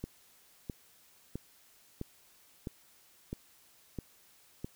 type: click train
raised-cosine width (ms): 3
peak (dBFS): -24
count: 8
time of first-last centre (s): 0.04-4.645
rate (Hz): 1.52
effects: white hiss -63 dBFS RMS until 4.75 s